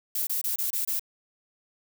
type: noise bursts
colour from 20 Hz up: violet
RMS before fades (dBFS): -28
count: 6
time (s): 0.15-0.995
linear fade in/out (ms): 5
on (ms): 120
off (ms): 25
effects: none